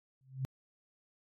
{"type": "tone with exponential growth", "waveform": "sine", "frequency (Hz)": 132.2, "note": "C3", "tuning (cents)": 18, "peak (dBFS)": -29, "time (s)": [0.21, 0.45], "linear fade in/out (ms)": 0, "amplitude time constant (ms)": 51, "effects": ["AAC 48 kbps"]}